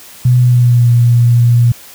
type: tone with pitch glide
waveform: sine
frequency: 124.4 to 119.54 Hz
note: B2 to A#2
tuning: +13 to +44 cents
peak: -5 dBFS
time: 0.25-1.72 s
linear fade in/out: 5 ms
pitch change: -69 cents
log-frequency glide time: 0.38-0.89 s
effects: white hiss -36 dBFS RMS until 1.94 s